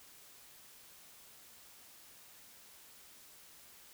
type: silence
effects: white hiss -58 dBFS RMS until 3.93 s